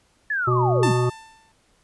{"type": "linear sweep", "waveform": "sine", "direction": "down", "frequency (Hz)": [1762, 153.8], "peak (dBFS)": -21, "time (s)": [0.3, 0.92], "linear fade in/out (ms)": 5}
{"type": "harmonic tone", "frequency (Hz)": 123.47, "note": "B2", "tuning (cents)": 0, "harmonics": [1, 3, 5, 7, 9, 10], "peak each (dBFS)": [-20, -22, -33, -36, -34, -31], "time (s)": [0.47, 1.1], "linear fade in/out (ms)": 10}
{"type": "tone with exponential decay", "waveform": "sawtooth", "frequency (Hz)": 889, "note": "A5", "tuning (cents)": 18, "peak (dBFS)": -17, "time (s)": [0.83, 1.52], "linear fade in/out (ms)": 1, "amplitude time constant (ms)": 150}
{"effects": ["pink hiss -62 dBFS RMS until 1.83 s", "resampled to 24000 Hz"]}